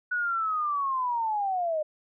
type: linear sweep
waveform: sine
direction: down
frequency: 1480 to 599 Hz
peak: -25 dBFS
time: 0.11-1.83 s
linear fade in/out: 10 ms
effects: none